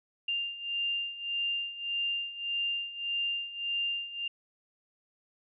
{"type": "beating tone pair", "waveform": "sine", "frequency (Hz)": [2794, 2795.7], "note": ["F7", "F7"], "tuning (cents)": [0, 1], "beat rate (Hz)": 1.7, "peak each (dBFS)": [-36, -32], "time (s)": [0.28, 4.28], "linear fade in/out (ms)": 5, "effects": []}